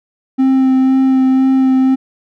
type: tone with vibrato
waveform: triangle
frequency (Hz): 263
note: C4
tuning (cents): +9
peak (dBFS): -6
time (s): 0.38-1.96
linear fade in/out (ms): 20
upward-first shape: sine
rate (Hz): 2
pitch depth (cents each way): 12
effects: none